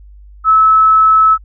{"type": "tone", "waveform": "sine", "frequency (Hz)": 1300, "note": "E6", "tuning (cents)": -24, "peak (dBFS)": -5, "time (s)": [0.44, 1.38], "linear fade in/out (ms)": 50, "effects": ["added 50 Hz sine -35 dBFS peak until 1.44 s"]}